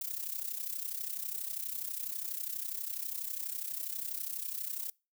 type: noise with amplitude modulation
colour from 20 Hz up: violet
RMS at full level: -35 dBFS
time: 0.01-4.9 s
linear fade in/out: 5 ms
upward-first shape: sine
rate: 32.2 Hz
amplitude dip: 75%
effects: noise-tail reverb RT60 0.3 s tail -25 dB re dry